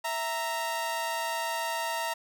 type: tone pair together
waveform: sawtooth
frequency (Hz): 659.3 / 928.6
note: E5 / A#5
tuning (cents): 0 / -7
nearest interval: tritone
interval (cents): 593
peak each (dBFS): -31 / -27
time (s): 0.04-2.14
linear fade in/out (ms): 10
effects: none